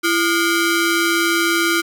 sawtooth ring-modulated tone, 880 Hz, A5, in tune, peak -8 dBFS, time 0.03-1.82 s, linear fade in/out 20 ms, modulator 543 Hz, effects none

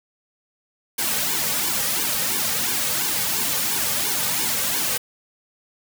white noise with flanger, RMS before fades -23 dBFS, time 0.98-4.98 s, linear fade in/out 10 ms, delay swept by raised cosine 1.5 to 3 ms, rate 2.9 Hz, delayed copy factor -0.95, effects none

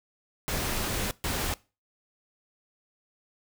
pink noise bursts at uneven times, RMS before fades -30 dBFS, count 2, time 0.48-1.11 / 1.24-1.54 s, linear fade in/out 0 ms, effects noise-tail reverb RT60 0.3 s tail -21 dB re dry

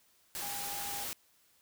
sine tone in noise, 809 Hz, G#5, 46 cents flat, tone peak -43 dBFS, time 0.42-1.04 s, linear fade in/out 0 ms, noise white, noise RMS -39 dBFS, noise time 0.35-1.13 s, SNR -7 dB, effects white hiss -68 dBFS RMS until 1.61 s

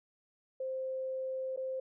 sine tone with dropouts, 523.3 Hz, C5, in tune, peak -34 dBFS, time 0.6-1.8 s, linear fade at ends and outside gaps 5 ms, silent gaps 1.563-1.573 s, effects none

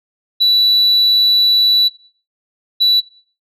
sine tone pair in turn, 3949 / 3949 Hz, B7 / B7, -1 / -1 cents, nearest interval unison, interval 0 cents, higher neither, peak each -6 dBFS, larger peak neither, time 0.4-1.89 / 2.8-3.01 s, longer first, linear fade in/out 20 ms, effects noise-tail reverb RT60 0.4 s tail -17 dB re dry + tanh soft clip ceiling -7 dBFS

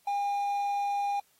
triangle tone with quantisation, 808 Hz, G#5, 48 cents flat, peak -25 dBFS, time 0.07-1.2 s, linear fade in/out 5 ms, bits 9, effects white hiss -67 dBFS RMS until 1.39 s + AAC 48 kbps

